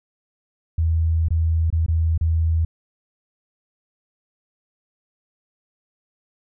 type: tone with dropouts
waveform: sine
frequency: 81.4 Hz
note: E2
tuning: 21 cents flat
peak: -16 dBFS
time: 0.78-2.65 s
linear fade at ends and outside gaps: 5 ms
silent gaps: 1.285-1.305 / 1.703-1.726 / 1.863-1.882 / 2.178-2.21 s
effects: none